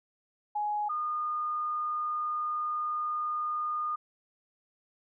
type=tone pair in turn; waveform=sine; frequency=836 / 1221 Hz; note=G#5 / D#6; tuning=+11 / -33 cents; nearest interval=perfect fifth; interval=656 cents; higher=second; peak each=-28 / -29 dBFS; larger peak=first; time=0.55-0.89 / 0.89-3.96 s; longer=second; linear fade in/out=10 ms; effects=none